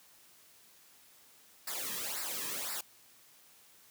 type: noise with flanger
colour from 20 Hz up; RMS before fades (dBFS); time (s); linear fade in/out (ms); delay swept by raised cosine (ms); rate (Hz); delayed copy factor
white; -38; 1.67-2.81; 5; 0.31 to 1.41; 1.9; -0.75
effects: white hiss -61 dBFS RMS until 3.9 s + high-pass 80 Hz 12 dB/octave